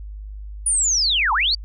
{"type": "linear two-way sweep", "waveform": "sine", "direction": "down then up", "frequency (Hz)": [9750, 820, 4731], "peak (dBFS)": -16, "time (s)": [0.66, 1.55], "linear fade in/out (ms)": 5, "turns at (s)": 1.33, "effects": ["added 51 Hz sine -31 dBFS peak until 1.64 s"]}